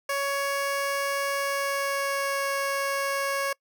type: tone with pitch glide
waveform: 15% pulse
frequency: 558 to 553.2 Hz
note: C#5 to C#5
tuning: +11 to -4 cents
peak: -19 dBFS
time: 0.09-3.53 s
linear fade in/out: 5 ms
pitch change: -15 cents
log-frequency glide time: 1.36-2.49 s
effects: noise-tail reverb RT60 0.1 s tail -25 dB re dry